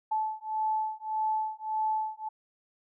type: beating tone pair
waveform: sine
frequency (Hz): 868 / 869.7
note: A5 / A5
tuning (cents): -24 / -20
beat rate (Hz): 1.7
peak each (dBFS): -31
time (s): 0.11-2.29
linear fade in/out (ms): 10
effects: none